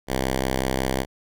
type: tone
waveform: 5% pulse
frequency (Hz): 65.41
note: C2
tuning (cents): 0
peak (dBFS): -11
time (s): 0.07-1.06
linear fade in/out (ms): 50
effects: none